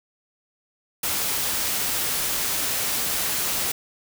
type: noise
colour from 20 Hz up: white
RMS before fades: -25 dBFS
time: 1.03-3.72 s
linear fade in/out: 5 ms
effects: none